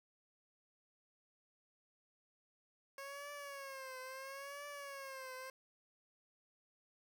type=tone with vibrato; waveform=15% pulse; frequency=546 Hz; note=C#5; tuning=26 cents flat; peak=-40 dBFS; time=2.98-5.5 s; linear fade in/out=2 ms; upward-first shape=triangle; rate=0.74 Hz; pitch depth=110 cents each way; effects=none